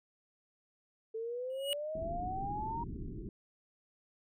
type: exponential sweep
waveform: sine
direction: up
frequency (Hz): 440 to 947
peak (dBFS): -36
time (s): 1.14-2.84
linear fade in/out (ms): 10
type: tone with exponential growth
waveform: square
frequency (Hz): 2900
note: F#7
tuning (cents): -35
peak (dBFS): -30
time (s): 1.5-1.73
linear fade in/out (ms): 0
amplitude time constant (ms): 50
type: low-pass noise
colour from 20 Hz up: pink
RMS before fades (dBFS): -42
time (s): 1.95-3.29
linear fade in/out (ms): 2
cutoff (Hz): 410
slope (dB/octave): 96
effects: none